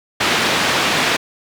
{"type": "band-pass noise", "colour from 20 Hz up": "white", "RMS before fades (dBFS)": -17, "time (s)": [0.2, 1.17], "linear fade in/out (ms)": 10, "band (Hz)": [120, 3100], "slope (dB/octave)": 12, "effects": []}